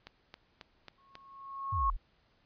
click train, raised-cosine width 0.2 ms, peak -28 dBFS, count 5, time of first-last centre 0.07-1.154 s, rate 3.69 Hz
sine tone with exponential growth, 1093 Hz, C#6, 25 cents flat, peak -25 dBFS, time 0.98-1.9 s, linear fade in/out 2 ms, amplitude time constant 200 ms
sine exponential sweep, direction down, 110 to 31.24 Hz, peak -32 dBFS, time 1.72-1.97 s, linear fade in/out 10 ms
effects pink hiss -70 dBFS RMS until 2.45 s + resampled to 11025 Hz

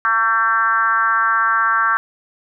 sine tone with frequency modulation, 1350 Hz, E6, 41 cents sharp, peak -13 dBFS, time 0.05-1.97 s, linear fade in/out 0 ms, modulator 221 Hz, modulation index 1.4, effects none

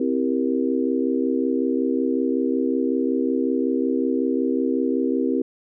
sine chord, C dominant seventh, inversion none, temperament just, 261.6 / 327 / 392.4 / 470.9 Hz, C4 / E4 / G4 / Bb4, 0 / -14 / +2 / +18 cents, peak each -22 / -25 / -26 / -27 dBFS, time 0-5.42 s, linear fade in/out 5 ms, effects none

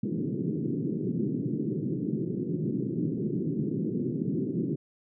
pink band-pass noise, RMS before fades -30 dBFS, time 0.03-4.76 s, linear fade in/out 5 ms, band 130 to 390 Hz, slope 48 dB/octave, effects none

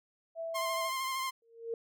sine tone, 659.3 Hz, E5, in tune, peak -35 dBFS, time 0.35-0.91 s, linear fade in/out 50 ms
sawtooth tone with vibrato, 1054 Hz, C6, 12 cents sharp, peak -29 dBFS, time 0.54-1.31 s, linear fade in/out 20 ms, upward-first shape sine, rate 13 Hz, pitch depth 26 cents each way
sine tone with exponential growth, 460 Hz, A#4, 23 cents flat, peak -30 dBFS, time 1.42-1.74 s, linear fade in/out 2 ms, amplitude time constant 69 ms
effects none

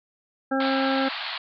harmonic tone, 268.1 Hz, C4, 42 cents sharp, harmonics 1 / 2 / 3 / 5 / 6, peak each -24 / -27 / -29 / -31 / -32 dBFS, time 0.51-1.09 s, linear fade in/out 10 ms
white band-pass noise, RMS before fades -32 dBFS, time 0.6-1.38 s, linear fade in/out 5 ms, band 640 to 4500 Hz, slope 96 dB/octave
effects none

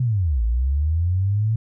sine linear two-way sweep, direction down then up, 130.81 to 53.9 to 113.4 Hz, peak -17 dBFS, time 0-1.56 s, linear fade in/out 5 ms, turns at 0.43 s, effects none

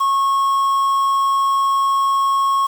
triangle tone with quantisation, 1094 Hz, C#6, 23 cents flat, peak -12 dBFS, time 0-2.67 s, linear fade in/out 10 ms, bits 6, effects none

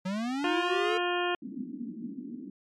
square linear sweep, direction up, 180 to 446.9 Hz, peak -30 dBFS, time 0.05-0.98 s, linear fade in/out 10 ms
harmonic tone, 354 Hz, F4, 23 cents sharp, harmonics 1 / 2 / 3 / 4 / 5 / 7 / 8 / 9, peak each -30 / -33 / -35 / -36 / -37 / -38 / -39 / -40 dBFS, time 0.44-1.35 s, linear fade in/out 2 ms
white band-pass noise, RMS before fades -39 dBFS, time 1.42-2.5 s, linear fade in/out 5 ms, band 210 to 280 Hz, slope 48 dB/octave
effects low-pass 6000 Hz 12 dB/octave + MP3 96 kbps

